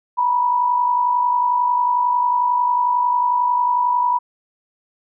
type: tone pair together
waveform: sine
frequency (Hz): 929.9 / 981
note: A#5 / B5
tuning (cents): -5 / -12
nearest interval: minor second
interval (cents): 93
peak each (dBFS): -24 / -15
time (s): 0.17-4.19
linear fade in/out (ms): 20
effects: none